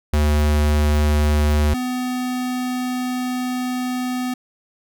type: tone pair in turn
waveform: square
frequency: 74.7 / 251.3 Hz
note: D2 / B3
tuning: +30 / +30 cents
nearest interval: octave + major sixth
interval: 2100 cents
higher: second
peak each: -15 / -22 dBFS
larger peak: first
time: 0.13-1.74 / 1.74-4.34 s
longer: second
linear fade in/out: 5 ms
effects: none